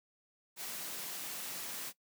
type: high-pass noise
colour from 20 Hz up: white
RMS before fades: -42 dBFS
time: 0.56-1.93 s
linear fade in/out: 50 ms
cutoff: 130 Hz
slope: 48 dB/octave
effects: noise-tail reverb RT60 0.1 s tail -19 dB re dry